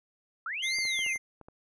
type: linear two-way sweep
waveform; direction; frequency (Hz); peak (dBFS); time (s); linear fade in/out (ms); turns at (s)
sine; up then down; 1250 to 4800 to 2367; -32; 0.46-1.13; 2; 0.77
type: tone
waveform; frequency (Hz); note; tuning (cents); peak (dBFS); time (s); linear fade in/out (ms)
square; 2093; C7; 0; -30; 0.62-1.18; 20
type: clicks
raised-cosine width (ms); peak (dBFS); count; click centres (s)
1; -34; 7; 0.786 / 0.853 / 0.991 / 1.064 / 1.159 / 1.413 / 1.485
effects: resampled to 24000 Hz